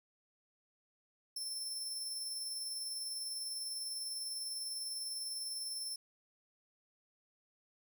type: tone with tremolo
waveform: 25% pulse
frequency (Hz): 5340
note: E8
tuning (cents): +22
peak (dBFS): -33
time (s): 1.36-5.96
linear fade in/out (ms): 5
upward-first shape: sine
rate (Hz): 20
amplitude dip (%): 30
effects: none